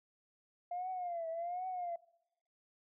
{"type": "tone with vibrato", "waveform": "sine", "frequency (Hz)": 698.5, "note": "F5", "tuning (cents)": 0, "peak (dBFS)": -36, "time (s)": [0.71, 1.96], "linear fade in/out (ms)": 5, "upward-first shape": "triangle", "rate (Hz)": 1.3, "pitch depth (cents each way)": 130, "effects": ["noise-tail reverb RT60 0.8 s tail -21 dB re dry", "tanh soft clip ceiling -32 dBFS"]}